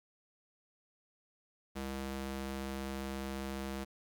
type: tone with high-pass filter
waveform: square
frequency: 67.3 Hz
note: C2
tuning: 49 cents sharp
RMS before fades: -40 dBFS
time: 1.75-3.85 s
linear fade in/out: 20 ms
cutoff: 140 Hz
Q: 0.8
effects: 11-bit